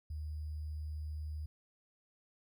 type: tone with sample-and-hold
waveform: sine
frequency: 76.3 Hz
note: D#2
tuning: 33 cents flat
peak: -38 dBFS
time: 0.1-1.46 s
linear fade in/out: 5 ms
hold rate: 4900 Hz
effects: none